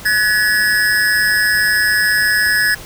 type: tone with amplitude modulation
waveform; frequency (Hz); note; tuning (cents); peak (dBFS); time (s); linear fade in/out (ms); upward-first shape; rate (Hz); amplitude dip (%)
square; 1700; G#6; +40; -9; 0.05-2.75; 10; sine; 210; 80
effects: pink hiss -34 dBFS RMS until 2.85 s